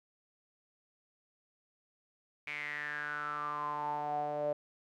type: tone with band-pass filter sweep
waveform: sawtooth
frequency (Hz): 148.1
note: D3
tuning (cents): +15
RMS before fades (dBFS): -37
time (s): 2.47-4.53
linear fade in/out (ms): 5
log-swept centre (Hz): 2300 to 580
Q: 9.2
effects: none